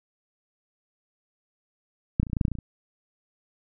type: clicks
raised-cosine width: 5 ms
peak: -8 / -12 / -21 / -29 / -14 / -14 / -7 / -9 / -18 / -18 / -23 / -24 dBFS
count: 12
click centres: 2.199 / 2.231 / 2.268 / 2.299 / 2.332 / 2.368 / 2.412 / 2.452 / 2.482 / 2.517 / 2.553 / 2.587 s
effects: none